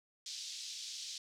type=band-pass noise; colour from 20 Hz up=pink; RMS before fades=-45 dBFS; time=0.26-1.18 s; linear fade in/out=2 ms; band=3700 to 6400 Hz; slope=24 dB/octave; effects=none